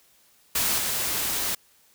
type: noise with level steps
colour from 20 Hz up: white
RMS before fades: -24 / -27 dBFS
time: 0.55-1.55 s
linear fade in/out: 5 ms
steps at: 0.78 s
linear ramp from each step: 2 ms
effects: white hiss -60 dBFS RMS until 1.94 s